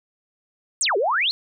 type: exponential two-way sweep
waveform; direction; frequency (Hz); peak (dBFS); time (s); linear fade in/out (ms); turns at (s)
sine; down then up; 9270 to 370 to 4370; -18; 0.81-1.31; 0; 0.97
effects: none